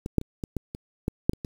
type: clicks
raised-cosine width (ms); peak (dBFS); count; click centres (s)
3; -18 / -7 / -24 / -18 / -15 / -22 / -12 / -6 / -22 / -21; 10; 0.061 / 0.183 / 0.214 / 0.438 / 0.567 / 0.749 / 1.081 / 1.295 / 1.334 / 1.448
effects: 7-bit